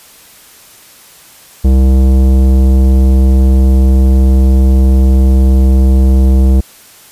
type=tone with tanh clipping; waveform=sine; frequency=65.6 Hz; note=C2; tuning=5 cents sharp; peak=-6 dBFS; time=1.64-6.61 s; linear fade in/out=10 ms; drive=15 dB; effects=white hiss -39 dBFS RMS until 7.11 s + resampled to 32000 Hz